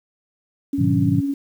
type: tone with tremolo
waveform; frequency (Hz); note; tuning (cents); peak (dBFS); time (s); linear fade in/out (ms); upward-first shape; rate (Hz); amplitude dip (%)
sine; 279.3; C#4; +13; -18; 0.73-1.34; 5; sine; 18; 35
type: chord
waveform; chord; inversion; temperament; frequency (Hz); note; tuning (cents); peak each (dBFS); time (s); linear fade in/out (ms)
sine; G# minor seventh; none; equal; 103.83 / 123.47 / 155.56 / 185; G#2 / B2 / D#3 / F#3; 0 / 0 / 0 / 0; -22; 0.78-1.21; 10
effects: 8-bit